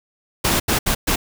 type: noise bursts at uneven times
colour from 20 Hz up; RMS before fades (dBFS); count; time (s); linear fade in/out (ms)
pink; -18; 4; 0.44-0.6 / 0.68-0.79 / 0.86-0.95 / 1.07-1.16; 10
effects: none